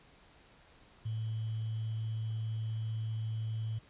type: tone with sample-and-hold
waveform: sine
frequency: 110.6 Hz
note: A2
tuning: 9 cents sharp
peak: -33 dBFS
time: 1.05-3.79 s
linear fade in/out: 10 ms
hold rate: 3150 Hz
effects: pink hiss -61 dBFS RMS until 3.89 s + resampled to 8000 Hz